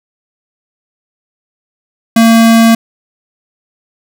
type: tone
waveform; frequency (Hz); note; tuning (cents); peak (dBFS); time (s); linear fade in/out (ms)
square; 227.6; A#3; -41; -4; 2.16-2.75; 5
effects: none